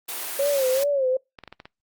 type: high-pass noise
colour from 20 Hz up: white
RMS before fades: -31 dBFS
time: 0.08-0.84 s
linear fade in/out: 10 ms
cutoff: 300 Hz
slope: 24 dB/octave
type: tone with vibrato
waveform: sine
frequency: 543 Hz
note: C#5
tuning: 36 cents flat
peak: -19 dBFS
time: 0.39-1.17 s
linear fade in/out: 5 ms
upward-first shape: sine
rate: 2.5 Hz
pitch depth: 110 cents each way
type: clicks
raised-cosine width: 0.3 ms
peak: -24 dBFS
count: 6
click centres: 1.388 / 1.437 / 1.477 / 1.526 / 1.601 / 1.655 s
effects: noise-tail reverb RT60 0.2 s tail -25 dB re dry + Opus 32 kbps